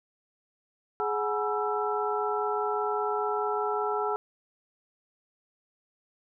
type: tone cluster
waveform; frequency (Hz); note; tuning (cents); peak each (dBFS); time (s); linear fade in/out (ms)
sine; 419.9 / 740 / 845 / 971 / 1331; G#4 / F#5 / G#5 / B5 / E6; +19 / 0 / +30 / -30 / +16; -30 / -34 / -33 / -36 / -32; 1-4.16; 0
effects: none